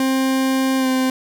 40% pulse tone with pitch glide, 264.2 to 259.8 Hz, C4 to C4, +17 to -12 cents, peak -15 dBFS, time 0-1.1 s, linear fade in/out 2 ms, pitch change -29 cents, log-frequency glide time 0.78-0.87 s, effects none

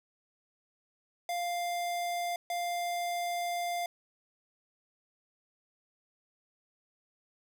square tone bursts at uneven times, 698.5 Hz, F5, in tune, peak -32 dBFS, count 2, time 1.29-2.36 / 2.5-3.86 s, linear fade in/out 2 ms, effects none

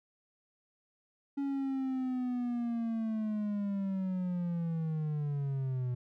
triangle linear sweep, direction down, 280.6 to 122.4 Hz, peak -29 dBFS, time 1.37-5.95 s, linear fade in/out 10 ms, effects none

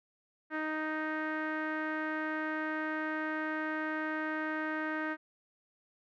sawtooth tone with low-pass filter, 311.1 Hz, D#4, in tune, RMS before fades -35 dBFS, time 0.5-5.17 s, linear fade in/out 50 ms, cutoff 1700 Hz, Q 5, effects none

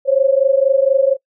sine tone pair together, 530.2 / 554.4 Hz, C5 / C#5, +23 / 0 cents, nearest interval minor second, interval 77 cents, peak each -13 dBFS, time 0.05-1.17 s, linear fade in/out 50 ms, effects noise-tail reverb RT60 0.1 s tail -20 dB re dry

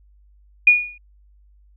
sine tone with exponential decay, 2447 Hz, D#7, 29 cents flat, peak -5 dBFS, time 0.67-0.98 s, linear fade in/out 5 ms, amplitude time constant 67 ms, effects added 50 Hz sine -50 dBFS peak until 1.76 s

